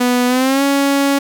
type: tone with pitch glide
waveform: sawtooth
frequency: 246.9 to 278.7 Hz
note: B3 to C#4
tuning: 0 to +9 cents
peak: -8 dBFS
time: 0-1.19 s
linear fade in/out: 10 ms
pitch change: +209 cents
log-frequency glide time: 0.27-0.63 s
effects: 8-bit